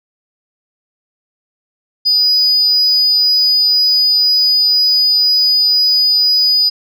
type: tone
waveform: sine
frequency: 4951 Hz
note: D#8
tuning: 9 cents flat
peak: -7 dBFS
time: 2.05-6.7 s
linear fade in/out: 20 ms
effects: tanh soft clip ceiling -6 dBFS